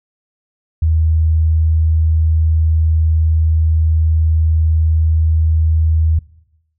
sine tone, 79.7 Hz, D#2, 42 cents sharp, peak -10 dBFS, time 0.82-6.19 s, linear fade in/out 5 ms, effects noise-tail reverb RT60 0.9 s tail -21 dB re dry

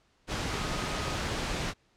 sine tone in noise, 1252 Hz, D#6, 10 cents sharp, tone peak -42 dBFS, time 0.48-1.19 s, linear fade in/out 50 ms, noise pink, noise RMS -32 dBFS, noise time 0.27-1.74 s, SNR -13 dB, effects pink hiss -68 dBFS RMS until 1.96 s + low-pass 6000 Hz 12 dB/octave

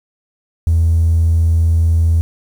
triangle tone, 82.41 Hz, E2, in tune, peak -6 dBFS, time 0.67-2.21 s, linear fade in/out 0 ms, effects tanh soft clip ceiling -6 dBFS + 7-bit

